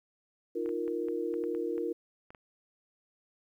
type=chord; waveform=sine; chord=Eb suspended second; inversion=none; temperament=equal; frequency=311.1 / 349.2 / 466.2 Hz; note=Eb4 / F4 / Bb4; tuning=0 / 0 / 0 cents; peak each=-37 / -34 / -34 dBFS; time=0.55-1.93 s; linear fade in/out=10 ms
type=clicks; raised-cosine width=0.5 ms; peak=-35 dBFS; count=10; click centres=0.66 / 0.691 / 0.879 / 1.085 / 1.34 / 1.439 / 1.549 / 1.78 / 2.305 / 2.348 s
effects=11-bit